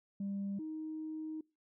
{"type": "tone pair in turn", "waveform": "sine", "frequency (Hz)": [198.5, 313.3], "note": ["G3", "D#4"], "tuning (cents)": [22, 12], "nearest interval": "minor sixth", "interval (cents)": 790, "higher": "second", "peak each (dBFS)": [-34, -38], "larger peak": "first", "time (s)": [[0.2, 0.59], [0.59, 1.41]], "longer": "second", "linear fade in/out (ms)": 5, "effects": ["noise-tail reverb RT60 0.3 s tail -25 dB re dry", "tanh soft clip ceiling -33 dBFS"]}